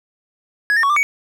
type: tone with pitch steps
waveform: triangle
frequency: 1677 / 1817 / 1116 / 1186 / 2251 Hz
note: G#6 / A#6 / C#6 / D6 / C#7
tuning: +16 / -45 / +11 / +17 / +26 cents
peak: -11 dBFS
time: 0.7-1.03 s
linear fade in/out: 0 ms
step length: 66 ms
effects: none